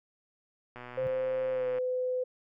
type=click train; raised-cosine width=0.5 ms; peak=-29 dBFS; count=127; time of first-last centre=0.76-1.784 s; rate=123 Hz
type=tone with exponential growth; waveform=sine; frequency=129.1 Hz; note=C3; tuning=23 cents flat; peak=-33 dBFS; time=0.9-1.07 s; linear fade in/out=0 ms; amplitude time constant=35 ms
type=tone with pitch glide; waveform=sine; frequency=520 to 505.8 Hz; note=C5 to B4; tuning=-11 to +41 cents; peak=-28 dBFS; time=0.97-2.24 s; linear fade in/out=10 ms; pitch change=-48 cents; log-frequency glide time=1.51-1.66 s
effects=none